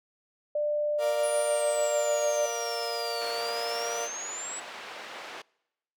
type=tone; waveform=sine; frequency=594 Hz; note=D5; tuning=20 cents sharp; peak=-25 dBFS; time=0.55-2.46 s; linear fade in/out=5 ms
type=chord; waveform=35% pulse; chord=Bb major; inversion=none; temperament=equal; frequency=466.2 / 587.3 / 698.5 Hz; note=Bb4 / D5 / F5; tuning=0 / 0 / 0 cents; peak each=-33 / -35 / -33 dBFS; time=0.98-4.09 s; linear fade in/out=50 ms
type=exponential two-way sweep; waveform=sine; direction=down then up; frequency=9900 to 4350 to 7910 Hz; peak=-35 dBFS; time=1.23-4.6 s; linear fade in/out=5 ms; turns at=3.28 s
type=band-pass noise; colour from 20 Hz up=pink; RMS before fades=-42 dBFS; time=3.21-5.42 s; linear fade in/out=5 ms; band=600 to 3600 Hz; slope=12 dB/octave
effects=noise-tail reverb RT60 0.9 s tail -26 dB re dry